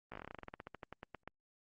slowing click train, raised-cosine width 0.5 ms, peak -30 dBFS, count 22, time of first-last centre 0.12-1.276 s, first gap 16 ms, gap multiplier 1.11, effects Opus 24 kbps

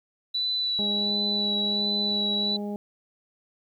sine tone with vibrato, 3951 Hz, B7, in tune, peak -24 dBFS, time 0.34-2.57 s, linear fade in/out 10 ms, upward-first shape sine, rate 1.4 Hz, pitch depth 21 cents each way
harmonic tone, 205.8 Hz, G#3, 16 cents flat, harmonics 1 / 2 / 3 / 4, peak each -30 / -36 / -40 / -42 dBFS, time 0.79-2.76 s, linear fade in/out 0 ms
effects 10-bit

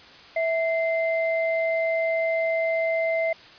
sine tone pair together, 655.2 / 2080 Hz, E5 / C7, -11 / -11 cents, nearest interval octave + minor sixth, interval 2000 cents, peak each -22 / -28 dBFS, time 0.36-3.33 s, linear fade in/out 5 ms, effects white hiss -47 dBFS RMS until 3.58 s + resampled to 11025 Hz

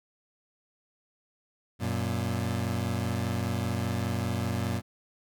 25% pulse tone pair together, 93.48 / 118.5 Hz, F#2 / A#2, +18 / +29 cents, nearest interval major third, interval 411 cents, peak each -27 dBFS, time 1.79-4.82 s, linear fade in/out 50 ms, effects none

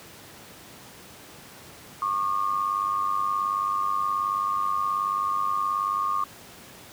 sine tone pair together, 1099 / 1197.7 Hz, C#6 / D6, -15 / +34 cents, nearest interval minor second, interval 149 cents, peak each -26 dBFS, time 2.02-6.24 s, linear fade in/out 2 ms, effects pink hiss -46 dBFS RMS until 6.92 s + high-pass 100 Hz 12 dB/octave

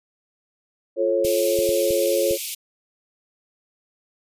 sine chord, F augmented, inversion none, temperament just, 349.2 / 436.5 / 545.7 Hz, F4 / A4 / C#5, 0 / -14 / -27 cents, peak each -24 / -24 / -20 dBFS, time 0.96-2.38 s, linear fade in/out 50 ms
white high-pass noise, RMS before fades -29 dBFS, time 1.24-2.55 s, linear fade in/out 10 ms, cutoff 2200 Hz, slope 96 dB/octave
clicks, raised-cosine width 5 ms, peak -23 dBFS, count 5, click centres 1.249 / 1.589 / 1.691 / 1.907 / 2.31 s
effects resampled to 32000 Hz

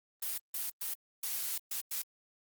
blue noise bursts at uneven times, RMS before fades -36 dBFS, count 6, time 0.22-0.38 / 0.54-0.7 / 0.81-0.94 / 1.23-1.58 / 1.71-1.81 / 1.91-2.02 s, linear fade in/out 5 ms, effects Opus 24 kbps

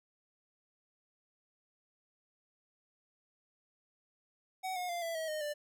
square tone with pitch steps, 751 / 721.7 / 693.5 / 666.4 / 640.3 / 615.3 / 591.3 Hz, F#5 / F#5 / F5 / E5 / D#5 / D#5 / D5, +26 / -43 / -12 / +19 / +49 / -19 / +12 cents, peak -36 dBFS, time 4.63-5.54 s, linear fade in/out 20 ms, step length 130 ms, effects none

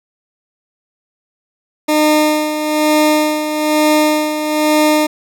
20% pulse tone with tremolo, 304.6 Hz, D#4, 37 cents flat, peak -4 dBFS, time 1.88-5.07 s, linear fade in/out 10 ms, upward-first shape sine, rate 1.1 Hz, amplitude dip 60%, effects none

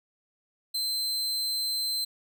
40% pulse tone, 4100 Hz, C8, 36 cents flat, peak -26 dBFS, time 0.74-2.05 s, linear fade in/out 10 ms, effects none

